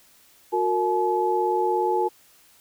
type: tone cluster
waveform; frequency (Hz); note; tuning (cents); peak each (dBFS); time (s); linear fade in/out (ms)
sine; 363.7 / 460.6 / 856; F#4 / A#4 / A5; -30 / -21 / -48; -24 / -26 / -23; 0.52-2.09; 20
effects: white hiss -56 dBFS RMS until 2.6 s